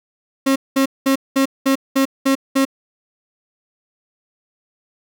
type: tone bursts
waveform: 35% pulse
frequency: 270 Hz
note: C#4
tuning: 45 cents flat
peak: -11 dBFS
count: 8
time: 0.46-2.652 s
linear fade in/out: 10 ms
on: 99 ms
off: 200 ms
effects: none